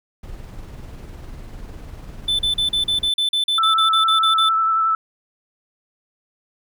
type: noise with tremolo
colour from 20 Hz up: brown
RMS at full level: -33 dBFS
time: 0.23-3.09 s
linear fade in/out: 5 ms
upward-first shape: triangle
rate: 20 Hz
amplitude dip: 40%
type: tone bursts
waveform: triangle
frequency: 3520 Hz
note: A7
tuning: in tune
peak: -15 dBFS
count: 15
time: 2.28-4.49 s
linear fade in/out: 5 ms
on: 110 ms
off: 40 ms
type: tone with vibrato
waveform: sine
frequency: 1319 Hz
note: E6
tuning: 1 cent sharp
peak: -15 dBFS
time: 3.58-4.95 s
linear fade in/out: 2 ms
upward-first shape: triangle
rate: 11 Hz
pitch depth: 21 cents each way
effects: none